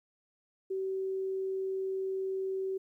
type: tone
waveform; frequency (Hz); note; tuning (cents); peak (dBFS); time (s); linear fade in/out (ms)
sine; 382.2; G4; -44; -31; 0.7-2.78; 10
effects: 12-bit